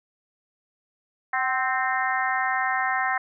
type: harmonic tone with a mistuned harmonic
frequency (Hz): 261.6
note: C4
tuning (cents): 0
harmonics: 3 / 4 / 5 / 6 / 7 / 8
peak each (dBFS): -27 / -29 / -31 / -31 / -27 / -34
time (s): 1.33-3.18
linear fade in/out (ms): 5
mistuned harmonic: 3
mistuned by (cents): -44
effects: none